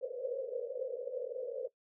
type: band-pass noise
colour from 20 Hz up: white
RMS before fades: -39 dBFS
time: 0.01-1.68 s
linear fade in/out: 10 ms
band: 470 to 540 Hz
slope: 96 dB/octave
effects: noise-tail reverb RT60 0.1 s tail -18 dB re dry